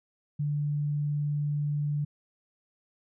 sine tone, 146.83 Hz, D3, in tune, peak -26 dBFS, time 0.39-2.05 s, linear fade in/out 10 ms, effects none

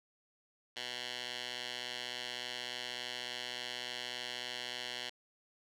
10% pulse tone with band-pass filter, 123.47 Hz, B2, in tune, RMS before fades -42 dBFS, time 0.76-5.1 s, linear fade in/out 10 ms, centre 3400 Hz, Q 1.8, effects none

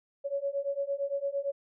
sine beating tone pair, 554.4 / 563.2 Hz, C#5 / C#5, 0 / +27 cents, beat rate 8.8 Hz, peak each -33 / -32 dBFS, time 0.24-1.52 s, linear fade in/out 20 ms, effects none

